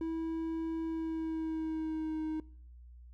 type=tone with pitch glide; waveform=triangle; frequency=325.4 to 312.9 Hz; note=E4 to D#4; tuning=-22 to +10 cents; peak=-31 dBFS; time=0.01-2.4 s; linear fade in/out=2 ms; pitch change=-68 cents; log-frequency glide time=0.84-2.23 s; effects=noise-tail reverb RT60 0.6 s tail -23 dB re dry + added 60 Hz sine -50 dBFS peak until 3.13 s